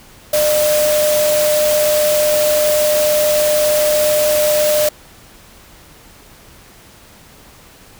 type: tone in noise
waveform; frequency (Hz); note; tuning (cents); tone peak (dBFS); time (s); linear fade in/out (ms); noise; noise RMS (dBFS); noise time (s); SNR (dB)
sine; 603; D5; +46; -12; 0.33-4.89; 5; white; -20; 0.33-4.89; +5
effects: pink hiss -43 dBFS RMS until 7.99 s